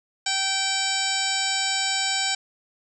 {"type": "harmonic tone", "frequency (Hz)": 775, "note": "G5", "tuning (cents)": -20, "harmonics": [1, 2, 3, 4, 5, 6, 7, 9, 10], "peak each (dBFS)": [-31, -31, -31, -31, -31, -31, -31, -31, -31], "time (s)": [0.26, 2.35], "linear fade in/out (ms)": 5, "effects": []}